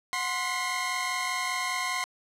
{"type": "tone cluster", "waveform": "sawtooth", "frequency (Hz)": [730, 1048, 1962, 2141], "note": ["F#5", "C6", "B6", "C7"], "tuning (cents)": [-24, 2, -12, 39], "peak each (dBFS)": [-33, -27, -33, -30], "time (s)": [0.13, 2.04], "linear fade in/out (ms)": 0, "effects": ["low-pass 10000 Hz 12 dB/octave"]}